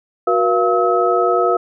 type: tone cluster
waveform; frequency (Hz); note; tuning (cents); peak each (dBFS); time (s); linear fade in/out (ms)
sine; 367.8 / 478.6 / 687 / 1286; F#4 / A#4 / F5 / E6; -10 / +46 / -29 / -43; -18; 0.27-1.57; 5
effects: none